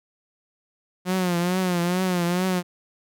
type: tone with vibrato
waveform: sawtooth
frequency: 179.4 Hz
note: F3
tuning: 47 cents sharp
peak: -17 dBFS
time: 1.05-2.63 s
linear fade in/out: 50 ms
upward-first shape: triangle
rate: 2.3 Hz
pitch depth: 89 cents each way
effects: none